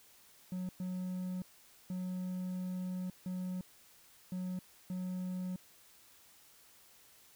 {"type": "tone bursts at uneven times", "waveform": "triangle", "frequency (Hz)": 183.2, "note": "F#3", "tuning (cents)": -17, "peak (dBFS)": -34, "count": 6, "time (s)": [[0.52, 0.69], [0.8, 1.42], [1.9, 3.1], [3.26, 3.61], [4.32, 4.59], [4.9, 5.56]], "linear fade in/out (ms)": 2, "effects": ["white hiss -62 dBFS RMS until 7.35 s"]}